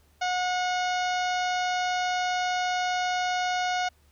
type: harmonic tone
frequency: 727 Hz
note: F#5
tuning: 31 cents flat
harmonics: 1 / 2 / 3 / 4 / 5 / 6 / 7 / 8 / 9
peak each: -26 / -32 / -36 / -38 / -40 / -42 / -43 / -44 / -45 dBFS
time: 0.21-3.89 s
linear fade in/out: 10 ms
effects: added 74 Hz sine -60 dBFS peak until 4.11 s + pink hiss -65 dBFS RMS until 4.11 s